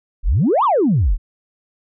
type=exponential two-way sweep; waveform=sine; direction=up then down; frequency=30.87 to 1236 to 30.87 Hz; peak=-11 dBFS; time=0.23-1.18 s; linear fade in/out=50 ms; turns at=0.64 s; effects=tanh soft clip ceiling -8 dBFS